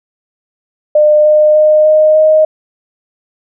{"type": "tone with pitch steps", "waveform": "sine", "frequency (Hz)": [603, 607.9, 612.8, 617.8, 622.8], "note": ["D5", "D#5", "D#5", "D#5", "D#5"], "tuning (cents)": [46, -40, -27, -12, 2], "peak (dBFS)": -4, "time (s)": [0.95, 2.45], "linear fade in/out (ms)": 5, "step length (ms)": 300, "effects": []}